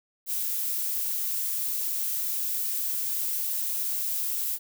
violet noise, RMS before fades -29 dBFS, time 0.26-4.59 s, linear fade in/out 50 ms, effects none

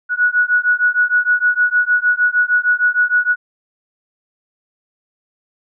sine beating tone pair, 1462 / 1468.5 Hz, F#6 / F#6, -21 / -13 cents, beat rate 6.5 Hz, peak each -15 dBFS, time 0.09-3.36 s, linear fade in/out 50 ms, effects none

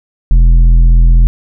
sine tone with tanh clipping, 41.95 Hz, E1, 31 cents sharp, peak -4 dBFS, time 0.31-1.27 s, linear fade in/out 0 ms, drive 8 dB, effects none

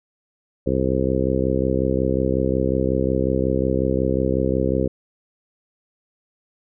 harmonic tone, 65.5 Hz, C2, 2 cents sharp, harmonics 1 / 2 / 3 / 4 / 5 / 6 / 7 / 8, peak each -26 / -26 / -26 / -26 / -26 / -26 / -26 / -26 dBFS, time 0.66-4.88 s, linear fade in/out 10 ms, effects none

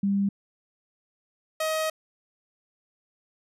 sine / sawtooth tone pair in turn, 198.8 / 631.2 Hz, G3 / D#5, +25 / +25 cents, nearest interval octave + minor sixth, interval 2000 cents, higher second, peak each -21 dBFS, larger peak neither, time 0.03-0.29 / 1.6-1.9 s, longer second, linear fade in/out 5 ms, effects resampled to 32000 Hz

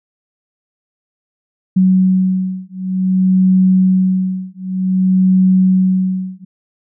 sine beating tone pair, 186.4 / 186.94 Hz, F#3 / F#3, +13 / +18 cents, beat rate 0.54 Hz, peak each -13 dBFS, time 1.76-6.45 s, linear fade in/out 10 ms, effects none

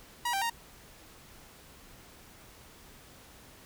sawtooth tone with pitch steps, 959 / 784 / 930 Hz, A#5 / G5 / A#5, +49 / 0 / -4 cents, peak -25 dBFS, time 0.25-0.499 s, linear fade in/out 5 ms, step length 83 ms, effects pink hiss -54 dBFS RMS until 3.65 s

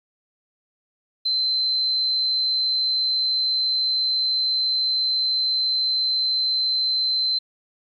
sine tone, 4083 Hz, C8, 43 cents flat, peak -19 dBFS, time 1.25-7.39 s, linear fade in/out 10 ms, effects 10-bit

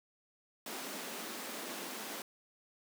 pink high-pass noise, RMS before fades -43 dBFS, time 0.66-2.22 s, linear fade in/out 2 ms, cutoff 200 Hz, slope 48 dB/octave, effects none

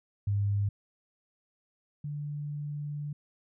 sine tone pair in turn, 101.2 / 146.81 Hz, G#2 / D3, -44 / 0 cents, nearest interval tritone, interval 644 cents, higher second, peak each -25 / -33 dBFS, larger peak first, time 0.27-0.69 / 2.04-3.13 s, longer second, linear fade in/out 5 ms, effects none

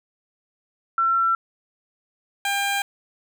sine / 15% pulse tone pair in turn, 1351 / 799.4 Hz, E6 / G5, +42 / +34 cents, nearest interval major sixth, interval 908 cents, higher first, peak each -17 / -15 dBFS, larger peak second, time 0.98-1.35 / 2.45-2.82 s, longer neither, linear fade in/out 2 ms, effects none

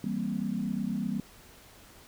sine chord, C dominant seventh, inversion first, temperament equal, 164.81 / 196 / 233.1 / 261.6 Hz, E3 / G3 / Bb3 / C4, 0 / 0 / 0 / 0 cents, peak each -38 / -32 / -33 / -38 dBFS, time 0.04-1.2 s, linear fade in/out 2 ms, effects pink hiss -54 dBFS RMS until 2.07 s

